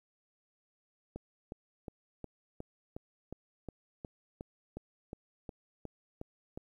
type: click train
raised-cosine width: 2 ms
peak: -28 dBFS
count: 16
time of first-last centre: 1.16-6.575 s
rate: 2.77 Hz
effects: 11-bit